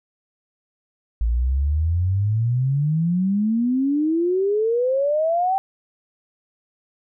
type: exponential sweep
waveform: sine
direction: up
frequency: 54.6 to 784 Hz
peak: -17 dBFS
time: 1.21-5.58 s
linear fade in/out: 0 ms
effects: none